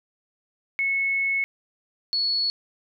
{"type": "tone pair in turn", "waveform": "sine", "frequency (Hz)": [2196, 4392], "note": ["C#7", "C#8"], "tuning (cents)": [-17, -17], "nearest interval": "octave", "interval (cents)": 1200, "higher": "second", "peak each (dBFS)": -21, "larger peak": "neither", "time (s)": [[0.79, 1.44], [2.13, 2.5]], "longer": "first", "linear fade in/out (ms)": 0, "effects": []}